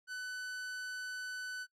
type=tone; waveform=45% pulse; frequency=1500 Hz; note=F#6; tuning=23 cents sharp; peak=-39 dBFS; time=0.07-1.67 s; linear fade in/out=50 ms; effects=noise-tail reverb RT60 0.1 s tail -23 dB re dry + low-pass 9000 Hz 12 dB/octave